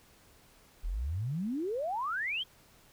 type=exponential sweep; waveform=sine; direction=up; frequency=36.71 to 3310 Hz; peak=-31 dBFS; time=0.83-2.44 s; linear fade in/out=20 ms; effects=pink hiss -61 dBFS RMS until 2.92 s